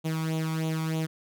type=tone with flanger; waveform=sawtooth; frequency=159.7 Hz; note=D#3; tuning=45 cents sharp; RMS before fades=-29 dBFS; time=0.04-1.07 s; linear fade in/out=20 ms; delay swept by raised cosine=0.29 to 0.9 ms; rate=3.2 Hz; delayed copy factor=+0.7; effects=none